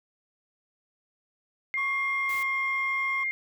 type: tone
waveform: sine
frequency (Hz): 2119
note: C7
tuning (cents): +21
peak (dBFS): -26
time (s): 1.74-3.31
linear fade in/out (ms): 0
type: tone with pitch glide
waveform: triangle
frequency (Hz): 1108.7 to 1092.2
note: C#6 to C#6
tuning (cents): 0 to -26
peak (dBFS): -30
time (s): 1.77-3.24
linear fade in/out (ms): 10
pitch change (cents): -26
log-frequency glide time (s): 2.18-2.46
type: noise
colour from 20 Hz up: white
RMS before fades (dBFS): -44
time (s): 2.29-2.43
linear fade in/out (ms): 2
effects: none